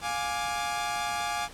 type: chord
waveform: sawtooth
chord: D diminished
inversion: first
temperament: equal with one note detuned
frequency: 705.8 / 830.6 / 1174.7 Hz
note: F5 / Ab5 / D6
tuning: +18 / 0 / 0 cents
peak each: -30 / -28 / -31 dBFS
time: 0.01-1.49 s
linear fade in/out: 50 ms
effects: pink hiss -47 dBFS RMS until 1.53 s + low-pass 10000 Hz 12 dB/octave